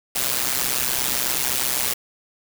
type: noise with amplitude modulation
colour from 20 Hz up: white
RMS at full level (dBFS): -19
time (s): 0.15-1.94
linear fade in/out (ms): 10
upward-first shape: sine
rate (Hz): 128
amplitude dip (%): 90
effects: none